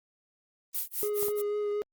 violet noise with tremolo, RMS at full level -30 dBFS, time 0.73-1.42 s, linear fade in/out 20 ms, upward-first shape sine, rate 4.5 Hz, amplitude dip 100%
triangle tone with vibrato, 415.3 Hz, G#4, in tune, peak -26 dBFS, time 1.03-1.82 s, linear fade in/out 0 ms, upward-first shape sine, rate 4.1 Hz, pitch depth 13 cents each way
clicks, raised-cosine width 1 ms, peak -27 dBFS, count 2, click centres 1.228 / 1.284 s
effects Opus 24 kbps

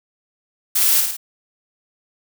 blue noise with echo, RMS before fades -17 dBFS, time 0.75-1.01 s, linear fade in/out 10 ms, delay 53 ms, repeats 3, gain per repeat -4 dB, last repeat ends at 1.169 s, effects none

